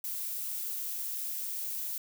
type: noise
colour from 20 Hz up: violet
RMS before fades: -36 dBFS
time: 0.04-1.98 s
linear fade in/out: 2 ms
effects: none